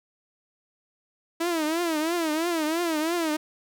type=tone with vibrato; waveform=sawtooth; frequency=325.7 Hz; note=E4; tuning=21 cents flat; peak=-20 dBFS; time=1.4-3.37 s; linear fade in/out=10 ms; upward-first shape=triangle; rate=3 Hz; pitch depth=150 cents each way; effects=none